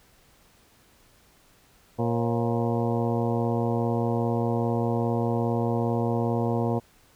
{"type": "harmonic tone with a mistuned harmonic", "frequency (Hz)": 117.5, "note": "A#2", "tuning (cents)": 14, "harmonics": [1, 2, 3, 4, 5, 6, 7, 8, 9], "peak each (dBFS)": [-27, -28, -32, -30, -34, -34, -38, -37, -44], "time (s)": [1.98, 6.8], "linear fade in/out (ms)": 20, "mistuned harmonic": 5, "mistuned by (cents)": -99, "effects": ["pink hiss -59 dBFS RMS until 7.15 s"]}